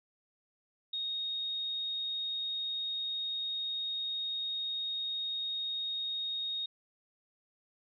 sine tone, 3729 Hz, A#7, in tune, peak -33 dBFS, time 0.93-6.66 s, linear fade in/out 5 ms, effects none

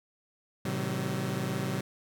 sawtooth chord, A diminished seventh, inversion none, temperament just, 110 / 132 / 158.4 / 190.08 Hz, A2 / C3 / Eb3 / Gb3, 0 / +16 / +31 / +47 cents, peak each -34 / -30 / -34 / -30 dBFS, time 0.65-1.81 s, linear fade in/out 5 ms, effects none

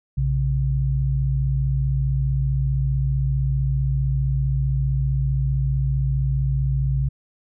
sine tone pair together, 60.1 / 135.47 Hz, B1 / C#3, -46 / -39 cents, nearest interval octave + major second, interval 1407 cents, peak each -22 / -20 dBFS, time 0.17-7.09 s, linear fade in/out 10 ms, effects none

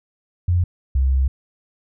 sine tone pair in turn, 88.3 / 66.15 Hz, F2 / C2, +20 / +20 cents, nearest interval perfect fourth, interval 500 cents, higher first, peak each -14 dBFS, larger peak neither, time 0.48-0.64 / 0.95-1.28 s, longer second, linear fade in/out 5 ms, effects none

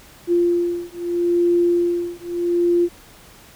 sine beating tone pair, 346.9 / 347.68 Hz, F4 / F4, -12 / -8 cents, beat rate 0.78 Hz, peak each -19 / -19 dBFS, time 0.27-2.89 s, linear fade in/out 50 ms, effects pink hiss -46 dBFS RMS until 3.55 s

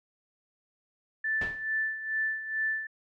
sine tone with tremolo, 1760 Hz, A6, in tune, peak -25 dBFS, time 1.24-2.87 s, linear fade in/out 5 ms, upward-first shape sine, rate 2.3 Hz, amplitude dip 70%
pink noise with exponential decay, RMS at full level -33 dBFS, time 1.41-1.7 s, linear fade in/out 5 ms, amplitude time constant 62 ms
effects low-pass 3000 Hz 12 dB/octave

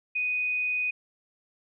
sine tone, 2489 Hz, D#7, in tune, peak -25 dBFS, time 0.15-0.91 s, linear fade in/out 10 ms, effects none

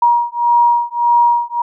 sine beating tone pair, 950 / 951.7 Hz, A#5 / A#5, +33 / +36 cents, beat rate 1.7 Hz, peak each -13 dBFS, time 0.02-1.62 s, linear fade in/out 5 ms, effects none

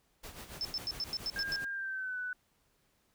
pink noise with tremolo, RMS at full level -45 dBFS, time 0.23-1.65 s, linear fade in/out 10 ms, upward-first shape sine, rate 7.2 Hz, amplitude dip 65%
sine tone bursts, 5274 Hz, E8, in tune, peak -32 dBFS, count 8, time 0.61-1.559 s, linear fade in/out 0 ms, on 39 ms, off 91 ms
sine tone with pitch glide, 1608 to 1491.7 Hz, G6 to F#6, +44 to +14 cents, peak -35 dBFS, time 1.36-2.33 s, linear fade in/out 2 ms, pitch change -130 cents, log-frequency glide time 1.69-2.18 s
effects pink hiss -73 dBFS RMS until 3.14 s

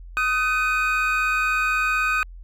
triangle tone cluster, 1253 / 1517 / 2496 Hz, D#6 / F#6 / D#7, +12 / +43 / +5 cents, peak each -22 dBFS, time 0.17-2.23 s, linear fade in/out 0 ms, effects added 43 Hz sine -37 dBFS peak until 2.43 s

